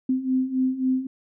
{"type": "beating tone pair", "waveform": "sine", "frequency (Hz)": [256.7, 260.4], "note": ["C4", "C4"], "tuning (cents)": [-33, -8], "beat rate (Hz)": 3.7, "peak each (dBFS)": [-26, -22], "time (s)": [0.09, 1.07], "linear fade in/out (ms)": 5, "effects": []}